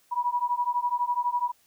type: beating tone pair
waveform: sine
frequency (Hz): 966 / 978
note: B5 / B5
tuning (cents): -39 / -17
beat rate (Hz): 12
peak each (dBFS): -27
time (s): 0.11-1.52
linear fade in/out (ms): 20
effects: white hiss -64 dBFS RMS until 1.66 s